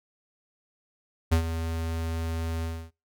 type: tone with ADSR envelope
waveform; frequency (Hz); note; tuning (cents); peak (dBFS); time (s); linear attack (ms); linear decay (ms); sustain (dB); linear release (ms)
square; 82; E2; -9; -18; 1.31-2.91; 17; 92; -11; 280
effects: noise-tail reverb RT60 0.3 s tail -26 dB re dry